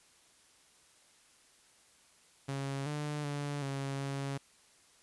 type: tone with pitch steps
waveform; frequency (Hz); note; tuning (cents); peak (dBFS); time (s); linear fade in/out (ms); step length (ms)
sawtooth; 137.5 / 148.6 / 144.2 / 137.5 / 138.3; C#3 / D3 / D3 / C#3 / C#3; -14 / +21 / -31 / -14 / -4; -31; 2.48-4.38; 10; 380
effects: white hiss -64 dBFS RMS until 5.02 s + resampled to 24000 Hz